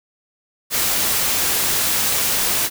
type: noise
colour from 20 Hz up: white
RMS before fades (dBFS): -19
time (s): 0.7-2.7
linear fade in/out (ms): 50
effects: none